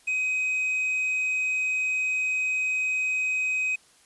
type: tone with quantisation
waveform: triangle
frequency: 2521 Hz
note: D#7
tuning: 22 cents sharp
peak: -22 dBFS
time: 0.07-3.76 s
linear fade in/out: 10 ms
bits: 8
effects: white hiss -58 dBFS RMS until 4.05 s + resampled to 24000 Hz